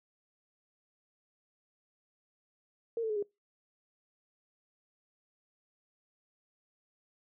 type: tone with pitch steps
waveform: sine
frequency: 461.6 / 443.1 / 425.2 / 408.2 Hz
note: A#4 / A4 / G#4 / G#4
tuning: -17 / +12 / +41 / -30 cents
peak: -30 dBFS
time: 2.97-3.226 s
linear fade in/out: 2 ms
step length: 64 ms
effects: noise-tail reverb RT60 0.2 s tail -24 dB re dry